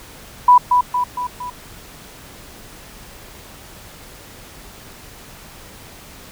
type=tone with echo; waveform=sine; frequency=987.8 Hz; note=B5; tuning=in tune; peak=-5 dBFS; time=0.48-0.58 s; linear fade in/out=5 ms; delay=230 ms; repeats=4; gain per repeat=-5 dB; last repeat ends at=1.5 s; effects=pink hiss -40 dBFS RMS until 6.31 s